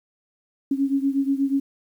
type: beating tone pair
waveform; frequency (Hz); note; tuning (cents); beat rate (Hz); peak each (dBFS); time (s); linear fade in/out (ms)
sine; 272.5 / 280.8; C#4 / C#4; -29 / +22; 8.3; -21 / -24; 0.71-1.6; 5
effects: 9-bit